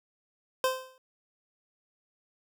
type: tone with exponential decay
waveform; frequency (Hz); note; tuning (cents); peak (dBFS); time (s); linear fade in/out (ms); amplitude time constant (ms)
25% pulse; 518; C5; -17; -18; 0.64-0.98; 1; 73
effects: none